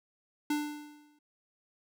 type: tone with exponential decay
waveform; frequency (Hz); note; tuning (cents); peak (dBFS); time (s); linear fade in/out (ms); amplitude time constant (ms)
square; 296.7; D4; +18; -27; 0.5-1.19; 5; 150
effects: none